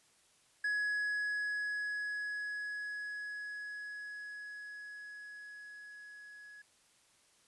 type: tone with level ramp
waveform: triangle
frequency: 1680 Hz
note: G#6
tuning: 19 cents sharp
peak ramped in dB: -29 to -49 dBFS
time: 0.64-6.62 s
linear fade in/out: 5 ms
effects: white hiss -68 dBFS RMS until 7.47 s + resampled to 24000 Hz